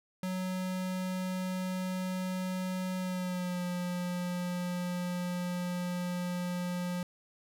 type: tone with pitch glide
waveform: square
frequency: 185 to 178.08 Hz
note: F#3 to F3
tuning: 0 to +34 cents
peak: -33 dBFS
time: 0.23-7.03 s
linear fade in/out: 2 ms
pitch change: -66 cents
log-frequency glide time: 2.98-3.64 s
effects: none